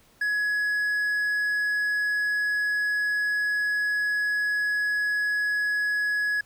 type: tone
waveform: triangle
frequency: 1681 Hz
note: G#6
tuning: 20 cents sharp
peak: -21 dBFS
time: 0.21-6.41 s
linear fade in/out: 5 ms
effects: pink hiss -59 dBFS RMS until 6.45 s